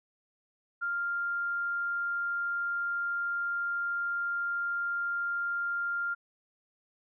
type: tone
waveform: sine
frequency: 1396.9 Hz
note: F6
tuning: in tune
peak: -29 dBFS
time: 0.81-6.15 s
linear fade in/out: 20 ms
effects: none